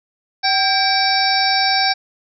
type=harmonic tone with a mistuned harmonic; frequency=770 Hz; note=G5; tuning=31 cents flat; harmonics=1 / 2 / 3 / 5 / 6 / 7; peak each=-18 / -22 / -23 / -24 / -21 / -20 dBFS; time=0.43-1.94 s; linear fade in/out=20 ms; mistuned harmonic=2; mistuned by=+68 cents; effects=none